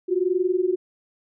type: tone pair together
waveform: sine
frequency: 354.7 / 375.8 Hz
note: F4 / F#4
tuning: +27 / +27 cents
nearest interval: minor second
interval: 100 cents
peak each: -22 dBFS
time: 0.08-0.76 s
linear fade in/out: 20 ms
effects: none